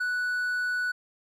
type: tone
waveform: triangle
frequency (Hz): 1480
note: F#6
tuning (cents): 0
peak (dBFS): -24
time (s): 0-0.92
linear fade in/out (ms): 10
effects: none